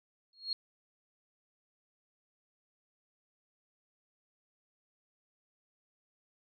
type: tone with exponential growth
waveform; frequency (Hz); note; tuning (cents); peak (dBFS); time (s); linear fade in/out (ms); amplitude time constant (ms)
sine; 4284; C8; +40; -28; 0.33-0.53; 2; 43
effects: none